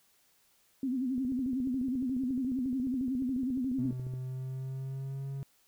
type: tone with vibrato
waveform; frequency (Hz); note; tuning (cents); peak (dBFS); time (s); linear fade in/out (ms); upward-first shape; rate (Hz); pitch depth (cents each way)
sine; 257.2; C4; -30; -29; 0.83-3.91; 2; sine; 11; 100
type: click train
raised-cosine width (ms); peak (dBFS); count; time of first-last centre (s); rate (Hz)
3; -34; 43; 1.18-4.138; 14.2
type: tone with pitch glide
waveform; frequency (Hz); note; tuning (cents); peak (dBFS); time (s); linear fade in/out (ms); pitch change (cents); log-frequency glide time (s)
triangle; 127.2 to 137.12; C3 to C#3; -48 to -18; -33; 3.79-5.43; 0; +130; 4.03-5.3
effects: white hiss -68 dBFS RMS until 5.67 s